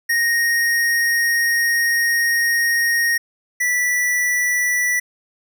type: tone pair in turn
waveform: square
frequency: 1864.7 / 1963.6 Hz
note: A#6 / B6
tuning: 0 / -10 cents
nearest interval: minor second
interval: 90 cents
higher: second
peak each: -16 / -17 dBFS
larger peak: first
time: 0.09-3.18 / 3.6-5 s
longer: first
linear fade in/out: 10 ms
effects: none